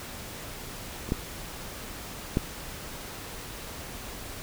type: clicks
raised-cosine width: 3 ms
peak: -25 / -12 / -10 dBFS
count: 3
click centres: 1.09 / 1.121 / 2.371 s
effects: pink hiss -40 dBFS RMS until 4.42 s